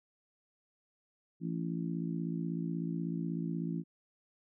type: harmonic tone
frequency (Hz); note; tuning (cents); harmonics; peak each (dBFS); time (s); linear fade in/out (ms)
56.3; A1; +40; 3 / 4 / 5 / 6; -35 / -41 / -40 / -44; 1.4-3.84; 50
effects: none